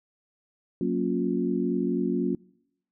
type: chord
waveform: sine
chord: Gb major seventh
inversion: none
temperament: equal with one note detuned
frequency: 185 / 233.1 / 277.2 / 355.5 Hz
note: Gb3 / Bb3 / Db4 / F4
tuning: 0 / 0 / 0 / +31 cents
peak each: -29 dBFS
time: 0.81-2.35 s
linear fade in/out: 2 ms
effects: noise-tail reverb RT60 0.8 s tail -25 dB re dry